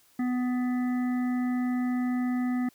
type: harmonic tone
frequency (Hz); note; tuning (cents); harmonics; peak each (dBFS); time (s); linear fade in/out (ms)
249.2; B3; +16; 1 / 3 / 5 / 7 / 8; -25 / -40 / -44 / -47 / -45; 0.19-2.69; 5
effects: white hiss -62 dBFS RMS until 2.74 s